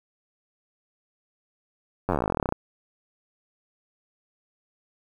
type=slowing click train; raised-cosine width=1 ms; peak=-10 dBFS; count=23; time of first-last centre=2.09-2.524 s; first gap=10 ms; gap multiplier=1.06; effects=8-bit